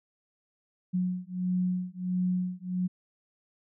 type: beating tone pair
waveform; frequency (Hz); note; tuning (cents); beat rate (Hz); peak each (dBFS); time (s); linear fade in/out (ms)
sine; 181.1 / 182.6; F#3 / F#3; -37 / -23; 1.5; -30; 0.93-2.88; 20
effects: none